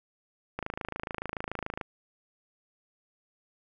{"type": "click train", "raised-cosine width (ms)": 0.5, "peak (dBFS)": -18, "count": 34, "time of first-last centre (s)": [0.59, 1.812], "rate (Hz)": 27, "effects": []}